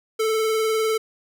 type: tone with vibrato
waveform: square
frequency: 440 Hz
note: A4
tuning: in tune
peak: -20 dBFS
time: 0.19-0.98 s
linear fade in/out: 10 ms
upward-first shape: triangle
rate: 20 Hz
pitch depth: 34 cents each way
effects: none